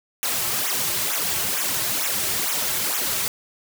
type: noise with flanger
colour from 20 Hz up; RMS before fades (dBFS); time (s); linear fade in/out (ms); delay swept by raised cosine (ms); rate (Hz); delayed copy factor
white; -24; 0.23-3.28; 0; 0.21 to 4.21; 2.2; -0.9
effects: none